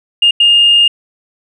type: tone bursts at uneven times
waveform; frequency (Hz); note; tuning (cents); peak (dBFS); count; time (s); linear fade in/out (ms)
sine; 2829; F7; +22; -4; 2; 0.22-0.31 / 0.4-0.88; 5
effects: tanh soft clip ceiling 0 dBFS